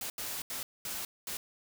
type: noise bursts at uneven times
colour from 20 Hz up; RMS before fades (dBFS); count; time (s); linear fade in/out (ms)
white; -38; 5; 0.01-0.1 / 0.18-0.42 / 0.5-0.63 / 0.85-1.05 / 1.27-1.37; 2
effects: none